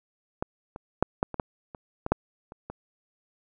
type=clicks; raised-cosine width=1 ms; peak=-14 / -24 / -6 / -9 / -20 / -12 / -26 / -16 / -6 / -28 / -22 dBFS; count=11; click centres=0.425 / 0.761 / 1.026 / 1.229 / 1.343 / 1.398 / 1.748 / 2.064 / 2.12 / 2.521 / 2.7 s; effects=none